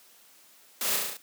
white noise with echo, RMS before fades -30 dBFS, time 0.81-0.96 s, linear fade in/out 2 ms, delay 35 ms, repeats 6, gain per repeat -2 dB, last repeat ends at 1.17 s, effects white hiss -57 dBFS RMS until 1.22 s + high-pass 200 Hz 12 dB/octave

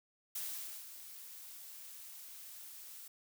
blue noise with ADSR envelope, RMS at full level -40 dBFS, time 0.35-3.08 s, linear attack 6 ms, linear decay 490 ms, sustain -11 dB, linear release 5 ms, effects none

